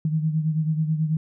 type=beating tone pair; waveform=sine; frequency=155.56 / 164.76 Hz; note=D#3 / E3; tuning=0 / -1 cents; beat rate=9.2 Hz; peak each=-21 / -28 dBFS; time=0.05-1.17 s; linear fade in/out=2 ms; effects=none